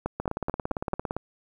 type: two click trains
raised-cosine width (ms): 1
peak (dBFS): -13 / -15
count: 5 / 18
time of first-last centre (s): 0.06-0.933 / 0.2-1.166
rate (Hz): 4.58 / 17.6
effects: 9-bit